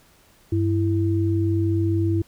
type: tone pair together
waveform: sine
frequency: 98 / 331.3 Hz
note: G2 / E4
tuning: 0 / +9 cents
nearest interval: octave + major sixth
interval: 2109 cents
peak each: -20 / -22 dBFS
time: 0.52-2.22 s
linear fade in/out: 5 ms
effects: pink hiss -56 dBFS RMS until 2.27 s